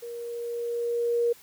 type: tone with level ramp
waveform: sine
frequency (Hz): 472.5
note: A#4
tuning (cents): +23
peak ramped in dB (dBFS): -35 to -20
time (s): 0.02-1.33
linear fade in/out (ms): 10
effects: white hiss -53 dBFS RMS until 1.42 s